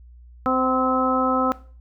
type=harmonic tone with a mistuned harmonic; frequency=259.2 Hz; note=C4; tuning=16 cents flat; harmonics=1 / 2 / 3 / 4 / 5; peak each=-23 / -25 / -26 / -28 / -22 dBFS; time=0.46-1.52 s; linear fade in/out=0 ms; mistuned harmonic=3; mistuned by=-22 cents; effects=noise-tail reverb RT60 0.4 s tail -17 dB re dry + added 60 Hz sine -43 dBFS peak until 1.8 s